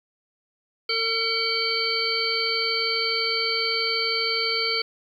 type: harmonic tone with a mistuned harmonic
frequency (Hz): 453.2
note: A#4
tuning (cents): -49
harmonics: 1 / 3 / 5 / 7 / 9 / 10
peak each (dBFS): -30 / -32 / -28 / -32 / -34 / -25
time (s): 0.89-4.82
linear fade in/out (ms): 5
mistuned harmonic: 7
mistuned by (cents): -29
effects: 9-bit

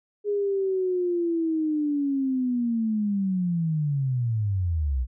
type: linear sweep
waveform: sine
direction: down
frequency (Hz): 415.3 to 58.4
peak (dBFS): -22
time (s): 0.24-5.07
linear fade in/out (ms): 50
effects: none

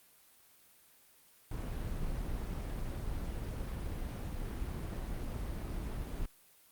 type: noise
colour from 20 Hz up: brown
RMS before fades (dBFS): -38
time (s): 1.51-6.26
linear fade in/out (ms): 5
effects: white hiss -63 dBFS RMS until 6.71 s + Opus 32 kbps

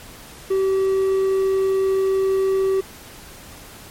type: tone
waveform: triangle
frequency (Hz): 384.4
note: G4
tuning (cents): -34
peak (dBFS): -14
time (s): 0.5-2.81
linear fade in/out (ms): 10
effects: pink hiss -41 dBFS RMS until 3.9 s + MP3 64 kbps

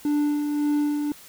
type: tone with tremolo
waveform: triangle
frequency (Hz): 294.3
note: D4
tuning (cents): +4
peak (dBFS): -17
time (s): 0.05-1.12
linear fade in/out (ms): 2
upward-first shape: sine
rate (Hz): 1.8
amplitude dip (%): 40
effects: white hiss -47 dBFS RMS until 1.28 s

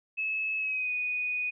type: tone with pitch glide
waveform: sine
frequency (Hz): 2593 to 2480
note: E7 to D#7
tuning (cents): -29 to -6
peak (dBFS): -28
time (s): 0.17-1.51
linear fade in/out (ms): 20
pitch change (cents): -77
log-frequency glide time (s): 0.57-0.92
effects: none

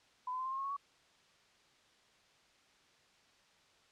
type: tone with pitch steps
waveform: sine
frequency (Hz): 1003 / 1019.4 / 1036 / 1052.9 / 1070 / 1087.5 / 1105.2 / 1123.2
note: B5 / C6 / C6 / C6 / C6 / C#6 / C#6 / C#6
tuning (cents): +26 / -45 / -17 / +11 / +38 / -33 / -6 / +22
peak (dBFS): -36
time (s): 0.27-0.766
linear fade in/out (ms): 5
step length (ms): 62
effects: white hiss -67 dBFS RMS until 3.91 s + low-pass 5000 Hz 12 dB/octave

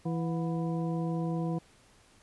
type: harmonic tone with a mistuned harmonic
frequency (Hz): 165.5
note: E3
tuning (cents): +7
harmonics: 1 / 2 / 3 / 4 / 6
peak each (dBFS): -30 / -36 / -40 / -42 / -46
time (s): 0.05-1.59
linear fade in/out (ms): 10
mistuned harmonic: 4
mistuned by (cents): +150
effects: pink hiss -61 dBFS RMS until 2.22 s + resampled to 24000 Hz

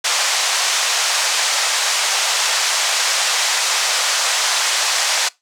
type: band-pass noise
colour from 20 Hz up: white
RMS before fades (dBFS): -18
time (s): 0.04-5.29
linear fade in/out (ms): 10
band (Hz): 610 to 7400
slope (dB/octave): 24
effects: noise-tail reverb RT60 0.2 s tail -22 dB re dry

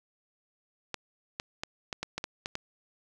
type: clicks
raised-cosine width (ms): 0.2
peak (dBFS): -16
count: 9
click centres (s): 0.943 / 1.399 / 1.635 / 1.928 / 2.03 / 2.18 / 2.241 / 2.459 / 2.554
effects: none

